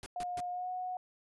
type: noise bursts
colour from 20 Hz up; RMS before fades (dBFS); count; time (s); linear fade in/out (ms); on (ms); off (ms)
pink; -45; 3; 0.03-0.403; 0; 31; 140
type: tone with pitch glide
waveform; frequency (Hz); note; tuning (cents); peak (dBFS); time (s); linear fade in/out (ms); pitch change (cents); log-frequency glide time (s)
sine; 715 to 733; F5 to F#5; +41 to -16; -35; 0.16-0.97; 2; +43; 0.51-0.69
effects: resampled to 24000 Hz